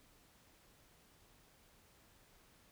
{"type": "silence", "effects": ["pink hiss -67 dBFS RMS until 2.71 s"]}